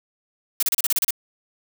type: noise bursts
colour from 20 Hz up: blue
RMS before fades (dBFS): -20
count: 9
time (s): 0.6-1.107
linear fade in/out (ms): 2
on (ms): 27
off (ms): 33
effects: none